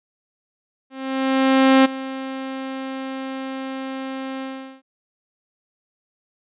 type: tone with ADSR envelope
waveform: sawtooth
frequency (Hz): 265.7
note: C4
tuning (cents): +27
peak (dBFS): -6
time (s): 0.9-4.82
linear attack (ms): 950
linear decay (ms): 14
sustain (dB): -17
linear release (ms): 400
effects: resampled to 8000 Hz